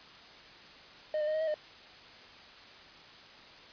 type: tone with pitch steps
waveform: triangle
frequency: 615 / 602 / 618 / 627 / 639 / 609 Hz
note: D#5 / D5 / D#5 / D#5 / D#5 / D#5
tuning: -20 / +43 / -12 / +13 / +46 / -37 cents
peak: -27 dBFS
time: 1.14-1.542 s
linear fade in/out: 2 ms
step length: 67 ms
effects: white hiss -52 dBFS RMS until 3.72 s + resampled to 11025 Hz

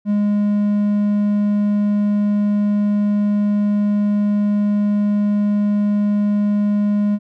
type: tone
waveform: triangle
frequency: 206.3 Hz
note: G#3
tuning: 11 cents flat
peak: -12 dBFS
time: 0.05-7.19 s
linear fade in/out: 50 ms
effects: none

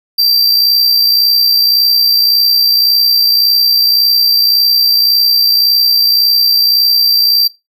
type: tone with amplitude modulation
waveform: square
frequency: 4699 Hz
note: D8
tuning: in tune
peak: -6 dBFS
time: 0.18-7.48 s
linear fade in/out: 10 ms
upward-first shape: sine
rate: 61.8 Hz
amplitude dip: 40%
effects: noise-tail reverb RT60 0.2 s tail -18 dB re dry

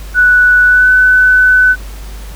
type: tone with pitch glide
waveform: sine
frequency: 1480 to 1504.1 Hz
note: F#6 to F#6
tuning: 0 to +28 cents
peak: -4 dBFS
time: 0.14-1.76 s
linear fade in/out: 50 ms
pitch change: +28 cents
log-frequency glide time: 0.66-0.9 s
effects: added 50 Hz sine -24 dBFS peak until 2.35 s + pink hiss -35 dBFS RMS until 2.35 s

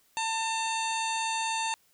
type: harmonic tone with a mistuned harmonic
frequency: 896 Hz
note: A5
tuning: 31 cents sharp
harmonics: 1 / 2 / 3 / 4 / 5 / 7 / 8 / 9 / 10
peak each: -30 / -40 / -35 / -38 / -41 / -42 / -41 / -51 / -43 dBFS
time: 0.17-1.74 s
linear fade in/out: 0 ms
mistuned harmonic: 4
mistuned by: +23 cents
effects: white hiss -66 dBFS RMS until 1.93 s

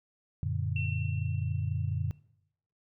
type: chord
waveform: sine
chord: Gb augmented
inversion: none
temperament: equal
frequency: 92.5 / 116.54 / 146.83 Hz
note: Gb2 / Bb2 / D3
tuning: 0 / 0 / 0 cents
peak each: -32 / -34 / -34 dBFS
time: 0.43-2.11 s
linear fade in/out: 0 ms
type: tone with exponential decay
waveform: sine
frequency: 2706 Hz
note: E7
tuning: 45 cents sharp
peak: -34 dBFS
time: 0.76-2.19 s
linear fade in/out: 2 ms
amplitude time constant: 310 ms
effects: noise-tail reverb RT60 0.8 s tail -21 dB re dry

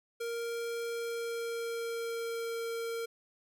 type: tone with pitch glide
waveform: square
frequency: 466.2 to 460.6 Hz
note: A#4 to A#4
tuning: 0 to -21 cents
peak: -35 dBFS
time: 0.2-3.06 s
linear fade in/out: 10 ms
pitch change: -21 cents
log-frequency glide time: 0.87-2.61 s
effects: none

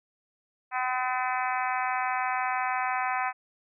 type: harmonic tone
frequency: 254 Hz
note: B3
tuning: 49 cents sharp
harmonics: 3 / 4 / 5 / 6 / 7 / 8 / 9 / 10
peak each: -30 / -32 / -34 / -36 / -37 / -38 / -39 / -40 dBFS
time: 0.71-3.33 s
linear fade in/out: 50 ms
effects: none

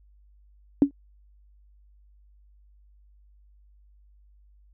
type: tone with exponential decay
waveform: sine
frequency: 280.8 Hz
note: C#4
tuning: 22 cents sharp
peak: -9 dBFS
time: 0.82-0.91 s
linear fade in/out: 1 ms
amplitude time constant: 19 ms
effects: added 50 Hz sine -54 dBFS peak until 4.73 s

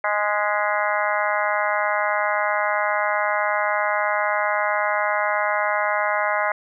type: harmonic tone with a mistuned harmonic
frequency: 207.7 Hz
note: G#3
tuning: in tune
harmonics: 3 / 4 / 5 / 6 / 7 / 8 / 9 / 10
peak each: -25 / -26 / -27 / -28 / -28 / -29 / -30 / -30 dBFS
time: 0.04-6.52 s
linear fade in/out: 2 ms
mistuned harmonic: 9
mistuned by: +58 cents
effects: none

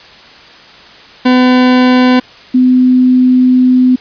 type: tone pair in turn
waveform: 40% pulse / sine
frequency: 252.3 / 253.6 Hz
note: B3 / B3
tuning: +37 / +46 cents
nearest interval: unison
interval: 9 cents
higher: second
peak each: -4 dBFS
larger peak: neither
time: 1.25-2.2 / 2.54-3.96 s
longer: second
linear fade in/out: 10 ms
effects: white hiss -36 dBFS RMS until 4 s + resampled to 11025 Hz

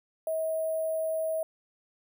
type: tone with sample-and-hold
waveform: sine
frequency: 639 Hz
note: D#5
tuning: 46 cents sharp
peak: -27 dBFS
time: 0.27-1.43 s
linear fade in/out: 2 ms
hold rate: 11025 Hz
effects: none

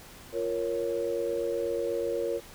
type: chord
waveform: sine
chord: Bb minor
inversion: second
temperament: equal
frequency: 349.2 / 466.2 / 554.4 Hz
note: F4 / Bb4 / Db5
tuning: 0 / 0 / 0 cents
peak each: -34 / -30 / -32 dBFS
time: 0.32-2.41 s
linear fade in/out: 50 ms
effects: pink hiss -49 dBFS RMS until 2.54 s

